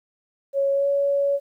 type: tone with pitch glide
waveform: sine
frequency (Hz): 553 to 562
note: C#5 to C#5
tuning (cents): -4 to +24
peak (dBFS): -18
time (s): 0.53-1.4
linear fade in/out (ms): 50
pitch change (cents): +28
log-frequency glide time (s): 0.72-0.88
effects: 10-bit